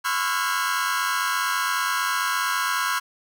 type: tone cluster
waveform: 40% pulse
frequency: 1012 / 1101 / 1335 / 1430 / 1625 Hz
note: B5 / C#6 / E6 / F6 / G#6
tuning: +42 / -12 / +22 / +41 / -38 cents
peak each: -28 dBFS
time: 0.04-3 s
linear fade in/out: 20 ms
effects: none